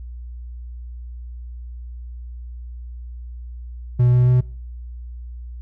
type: tone with pitch steps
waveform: triangle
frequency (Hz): 123 / 124.14 / 125.29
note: B2 / B2 / B2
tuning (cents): -7 / +9 / +25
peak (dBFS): -10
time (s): 3.99-4.41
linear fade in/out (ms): 10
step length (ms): 140
effects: noise-tail reverb RT60 0.4 s tail -21 dB re dry + added 60 Hz sine -31 dBFS peak until 5.61 s